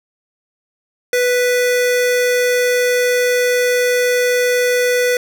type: tone pair together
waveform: square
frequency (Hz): 493.9 / 1975.5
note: B4 / B6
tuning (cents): 0 / 0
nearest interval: 2 octaves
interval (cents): 2400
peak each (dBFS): -14 / -22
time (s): 1.13-5.17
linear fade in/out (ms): 2
effects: none